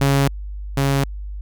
sawtooth tone pair in turn, 138.59 / 137.96 Hz, C#3 / C#3, 0 / -8 cents, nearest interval unison, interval 8 cents, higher first, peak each -10 / -12 dBFS, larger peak first, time 0.01-0.28 / 0.77-1.04 s, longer neither, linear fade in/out 5 ms, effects added 50 Hz sine -27 dBFS peak until 1.41 s

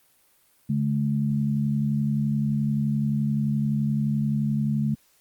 sine tone pair together, 142.7 / 214.3 Hz, D3 / A3, -49 / -45 cents, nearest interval perfect fifth, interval 704 cents, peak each -24 dBFS, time 0.69-4.95 s, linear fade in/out 10 ms, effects white hiss -62 dBFS RMS until 5.2 s + Opus 32 kbps

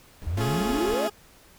brown noise, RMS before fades -38 dBFS, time 0.22-0.94 s, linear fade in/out 0 ms
sine exponential sweep, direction up, 73.1 to 692 Hz, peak -25 dBFS, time 0.26-1.08 s, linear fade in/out 10 ms
sawtooth chord, A augmented, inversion none, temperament equal, 220 / 277.2 / 349.2 Hz, A3 / C#4 / E#4, 0 / 0 / 0 cents, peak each -29 / -30 / -29 dBFS, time 0.37-1.08 s, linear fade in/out 5 ms
20% pulse tone with vibrato, 419 Hz, G#4, 15 cents sharp, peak -24 dBFS, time 0.4-1.1 s, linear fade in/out 10 ms, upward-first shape triangle, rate 20 Hz, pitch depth 35 cents each way
effects pink hiss -54 dBFS RMS until 1.58 s

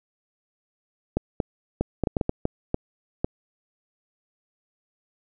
clicks, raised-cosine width 2 ms, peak -9 dBFS, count 11, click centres 1.17 / 1.402 / 1.81 / 2.037 / 2.072 / 2.168 / 2.212 / 2.294 / 2.454 / 2.744 / 3.245 s, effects none

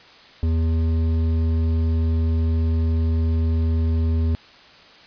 sine tone with hard clipping, 81.3 Hz, E2, 23 cents flat, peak -19 dBFS, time 0.43-4.35 s, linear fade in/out 0 ms, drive 9 dB, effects white hiss -47 dBFS RMS until 5.06 s + resampled to 11025 Hz

